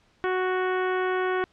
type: harmonic tone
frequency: 370 Hz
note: F#4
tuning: in tune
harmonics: 1 / 2 / 3 / 4 / 5 / 6 / 7 / 8 / 9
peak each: -25 / -32 / -32 / -32 / -36 / -41 / -46 / -48 / -48 dBFS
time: 0.24-1.44 s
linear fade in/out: 0 ms
effects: pink hiss -63 dBFS RMS until 1.52 s + low-pass 5000 Hz 12 dB/octave